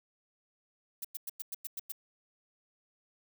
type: noise bursts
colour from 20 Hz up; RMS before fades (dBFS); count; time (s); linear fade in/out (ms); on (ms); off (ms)
violet; -38; 8; 1.02-1.921; 5; 26; 99
effects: none